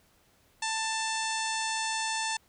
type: harmonic tone with a mistuned harmonic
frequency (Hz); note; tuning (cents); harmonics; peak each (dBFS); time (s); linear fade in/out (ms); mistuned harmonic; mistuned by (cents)
887; A5; +14; 1 / 2 / 3 / 4 / 5 / 6 / 7 / 8 / 9 / 10; -33 / -36 / -38 / -39 / -40 / -41 / -41 / -42 / -43 / -43; 0.62-2.37; 5; 5; -18
effects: pink hiss -65 dBFS RMS until 2.48 s